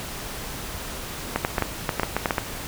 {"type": "clicks", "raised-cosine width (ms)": 0.5, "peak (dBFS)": -6, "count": 11, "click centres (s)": [1.36, 1.449, 1.582, 1.623, 1.892, 1.997, 2.033, 2.166, 2.258, 2.308, 2.382], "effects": ["pink hiss -34 dBFS RMS until 2.67 s"]}